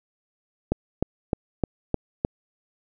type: click train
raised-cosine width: 2 ms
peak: -8 dBFS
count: 6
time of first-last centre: 0.72-2.249 s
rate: 3.27 Hz
effects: none